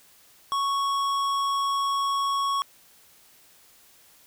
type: tone with tanh clipping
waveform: sine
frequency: 1108.7 Hz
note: C#6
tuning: in tune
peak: -25 dBFS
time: 0.52-2.62 s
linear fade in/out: 0 ms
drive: 15 dB
effects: white hiss -56 dBFS RMS until 4.26 s